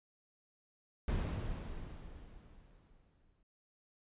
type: noise with exponential decay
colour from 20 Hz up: brown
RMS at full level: -33 dBFS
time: 1.08-3.43 s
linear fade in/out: 2 ms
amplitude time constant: 510 ms
effects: resampled to 8000 Hz